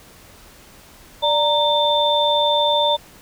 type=tone cluster; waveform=sine; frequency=588 / 927 / 3560 Hz; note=D5 / A#5 / A7; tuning=+2 / -10 / +20 cents; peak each=-19 dBFS; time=1.22-2.97 s; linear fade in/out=20 ms; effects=pink hiss -46 dBFS RMS until 3.21 s